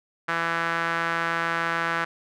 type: tone with band-pass filter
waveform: sawtooth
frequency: 167 Hz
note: E3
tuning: 23 cents sharp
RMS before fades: -26 dBFS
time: 0.28-2.05 s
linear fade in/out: 10 ms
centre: 1500 Hz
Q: 2.5
effects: none